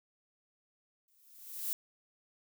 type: noise with exponential growth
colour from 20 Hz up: violet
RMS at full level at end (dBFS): -33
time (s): 1.08-1.73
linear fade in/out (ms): 1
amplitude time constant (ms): 140
effects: none